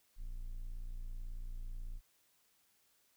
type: tone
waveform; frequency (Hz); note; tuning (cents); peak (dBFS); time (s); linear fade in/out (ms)
triangle; 29.11; A#0; -2; -38; 0.16-2.01; 50
effects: white hiss -73 dBFS RMS until 3.16 s